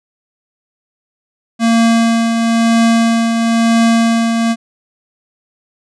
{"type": "tone with tremolo", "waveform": "square", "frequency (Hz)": 229.3, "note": "A#3", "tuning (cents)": -28, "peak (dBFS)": -8, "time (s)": [1.59, 4.56], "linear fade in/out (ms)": 50, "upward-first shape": "triangle", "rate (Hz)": 1, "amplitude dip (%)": 45, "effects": ["resampled to 22050 Hz"]}